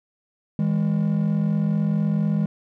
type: tone pair together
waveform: triangle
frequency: 159.7 / 203.9 Hz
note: D#3 / G#3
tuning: +45 / -32 cents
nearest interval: major third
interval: 423 cents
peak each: -19 dBFS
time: 0.59-2.46 s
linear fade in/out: 2 ms
effects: tanh soft clip ceiling -12 dBFS